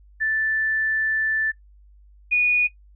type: tone pair in turn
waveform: sine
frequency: 1760 / 2460 Hz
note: A6 / D#7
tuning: 0 / -20 cents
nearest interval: tritone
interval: 580 cents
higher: second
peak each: -20 / -14 dBFS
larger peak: second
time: 0.2-1.52 / 2.31-2.68 s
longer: first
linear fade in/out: 20 ms
effects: noise-tail reverb RT60 0.1 s tail -17 dB re dry + added 50 Hz sine -48 dBFS peak until 2.95 s